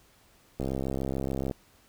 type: click train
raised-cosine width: 2 ms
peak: -18 dBFS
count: 62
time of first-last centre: 0.6-1.512 s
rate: 66.9 Hz
effects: pink hiss -61 dBFS RMS until 1.88 s